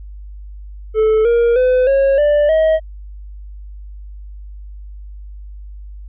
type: tone with pitch steps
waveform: triangle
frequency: 436.2 / 470.2 / 506.9 / 546.4 / 589 / 635 Hz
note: A4 / A#4 / B4 / C#5 / D5 / D#5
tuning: -15 / +15 / +45 / -25 / +5 / +35 cents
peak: -8 dBFS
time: 0.94-2.8 s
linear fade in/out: 50 ms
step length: 310 ms
effects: added 50 Hz sine -30 dBFS peak until 6.08 s + resampled to 8000 Hz